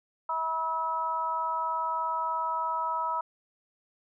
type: harmonic tone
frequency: 323.2 Hz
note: E4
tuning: 34 cents flat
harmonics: 2 / 3 / 4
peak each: -39 / -29 / -32 dBFS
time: 0.29-3.21 s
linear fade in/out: 5 ms
effects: none